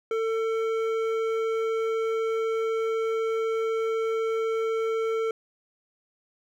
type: tone with hard clipping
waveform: triangle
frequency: 448 Hz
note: A4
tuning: 31 cents sharp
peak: -26 dBFS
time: 0.11-5.31 s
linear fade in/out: 2 ms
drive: 14 dB
effects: none